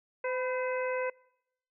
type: harmonic tone with a mistuned harmonic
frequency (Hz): 511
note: C5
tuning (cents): -41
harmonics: 1 / 2 / 3 / 4 / 5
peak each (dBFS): -31 / -38 / -40 / -40 / -43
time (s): 0.24-1.1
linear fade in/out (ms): 5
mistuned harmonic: 2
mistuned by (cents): -45
effects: noise-tail reverb RT60 0.8 s tail -25 dB re dry